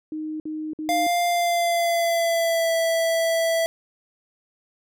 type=tone bursts; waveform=sine; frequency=310 Hz; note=D#4; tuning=6 cents flat; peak=-27 dBFS; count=3; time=0.12-1.068 s; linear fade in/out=2 ms; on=280 ms; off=54 ms
type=tone with pitch glide; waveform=square; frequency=698.5 to 659.7 Hz; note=F5 to E5; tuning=0 to +1 cents; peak=-20 dBFS; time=0.89-3.66 s; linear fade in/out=0 ms; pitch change=-99 cents; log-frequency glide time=1.26-2.73 s
effects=none